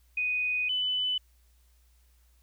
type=tone pair in turn; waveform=sine; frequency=2489 / 3002 Hz; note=D#7 / F#7; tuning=0 / +24 cents; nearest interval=minor third; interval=324 cents; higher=second; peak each=-26 dBFS; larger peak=neither; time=0.17-0.69 / 0.69-1.18 s; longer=first; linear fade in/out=5 ms; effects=added 60 Hz sine -60 dBFS peak until 2.42 s + white hiss -70 dBFS RMS until 2.42 s

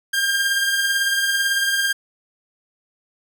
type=beating tone pair; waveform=sawtooth; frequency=1600 / 1618 Hz; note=G6 / G#6; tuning=+35 / -46 cents; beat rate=18 Hz; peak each=-15 / -23 dBFS; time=0.13-1.93 s; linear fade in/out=10 ms; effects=none

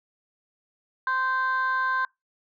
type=tone pair together; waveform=sine; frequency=1041 / 1559.7 Hz; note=C6 / G6; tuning=-9 / -9 cents; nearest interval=perfect fifth; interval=700 cents; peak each=-24 dBFS; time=1.07-2.05 s; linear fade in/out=2 ms; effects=noise-tail reverb RT60 0.2 s tail -26 dB re dry + tanh soft clip ceiling -18 dBFS

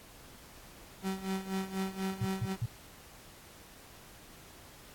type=tone with tremolo; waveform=35% pulse; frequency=191.1 Hz; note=G3; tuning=44 cents flat; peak=-29 dBFS; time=1.02-2.57 s; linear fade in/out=50 ms; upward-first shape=sine; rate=4.1 Hz; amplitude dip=80%
type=tone bursts; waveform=sine; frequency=116.54 Hz; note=A#2; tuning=in tune; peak=-29 dBFS; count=3; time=2.21-2.659 s; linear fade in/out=5 ms; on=43 ms; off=160 ms
effects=pink hiss -54 dBFS RMS until 4.94 s + AAC 64 kbps

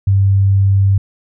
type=tone; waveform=sine; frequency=98 Hz; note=G2; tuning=in tune; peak=-8 dBFS; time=0.07-0.98 s; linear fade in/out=5 ms; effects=none

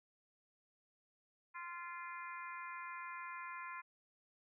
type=harmonic tone; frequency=346.5 Hz; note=F4; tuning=14 cents flat; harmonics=3 / 4 / 5 / 6 / 7; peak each=-47 / -52 / -53 / -53 / -55 dBFS; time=1.54-3.82 s; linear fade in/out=20 ms; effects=none

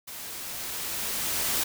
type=noise with level ramp; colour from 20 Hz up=white; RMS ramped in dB=-40 to -26 dBFS; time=0.07-1.64 s; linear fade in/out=10 ms; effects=none

